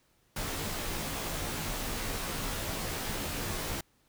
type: noise with comb filter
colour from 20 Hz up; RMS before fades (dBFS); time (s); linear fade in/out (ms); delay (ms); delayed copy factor
pink; -35; 0.36-3.81; 5; 16; -0.85
effects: pink hiss -69 dBFS RMS until 4.08 s